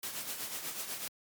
white noise with tremolo, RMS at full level -37 dBFS, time 0.03-1.08 s, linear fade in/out 2 ms, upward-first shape triangle, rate 8.1 Hz, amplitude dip 60%, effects high-pass 100 Hz 12 dB/octave + MP3 96 kbps

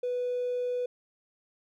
triangle tone with hard clipping, 493.9 Hz, B4, in tune, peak -28 dBFS, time 0.03-0.86 s, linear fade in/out 5 ms, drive 3 dB, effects none

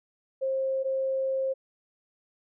sine tone pair in turn, 532 / 532 Hz, C5 / C5, +29 / +29 cents, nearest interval unison, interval 0 cents, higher neither, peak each -25 dBFS, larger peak neither, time 0.41-0.84 / 0.84-1.54 s, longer second, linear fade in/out 20 ms, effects none

